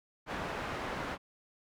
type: low-pass noise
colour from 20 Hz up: white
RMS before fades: -38 dBFS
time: 0.26-1.18 s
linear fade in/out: 50 ms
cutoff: 1400 Hz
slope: 12 dB/octave
effects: none